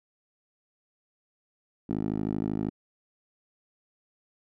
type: tone with band-pass filter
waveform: 10% pulse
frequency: 52.8 Hz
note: G#1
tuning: 29 cents sharp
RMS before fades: -30 dBFS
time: 1.89-2.7 s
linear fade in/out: 10 ms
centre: 270 Hz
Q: 1.5
effects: none